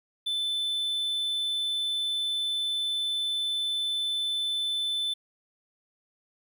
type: tone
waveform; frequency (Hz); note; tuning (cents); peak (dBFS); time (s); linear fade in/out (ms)
triangle; 3520; A7; 0; -25; 0.26-5.14; 10
effects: 11-bit